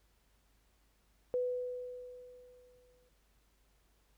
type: tone with exponential decay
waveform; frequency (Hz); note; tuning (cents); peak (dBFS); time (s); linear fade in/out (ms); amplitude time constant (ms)
sine; 497.2; B4; +12; -29; 1.34-3.09; 0; 380
effects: added 50 Hz sine -70 dBFS peak until 4.17 s + pink hiss -74 dBFS RMS until 4.17 s